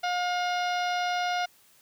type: harmonic tone with a mistuned harmonic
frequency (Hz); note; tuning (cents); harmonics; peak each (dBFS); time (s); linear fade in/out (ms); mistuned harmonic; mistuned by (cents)
714; F5; +38; 1 / 2 / 3 / 4 / 5 / 6 / 7 / 8; -27 / -33 / -37 / -39 / -41 / -43 / -44 / -45; 0.03-1.46; 10; 6; -55
effects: white hiss -60 dBFS RMS until 1.81 s